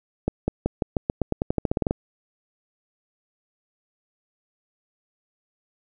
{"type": "accelerating click train", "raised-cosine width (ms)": 2, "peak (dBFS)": -8, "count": 17, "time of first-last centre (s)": [0.28, 1.909], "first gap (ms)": 200, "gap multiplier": 0.9, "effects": []}